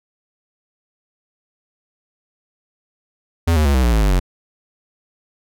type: tone with pitch steps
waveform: square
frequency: 83.7 / 76.75 / 70.38 / 64.54 / 59.18 / 54.27 / 49.77 / 45.64 Hz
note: E2 / D#2 / C#2 / C2 / A#1 / A1 / G1 / F#1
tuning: +27 / -23 / +27 / -23 / +27 / -23 / +27 / -23 cents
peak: -13 dBFS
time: 3.47-4.198 s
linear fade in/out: 10 ms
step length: 91 ms
effects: none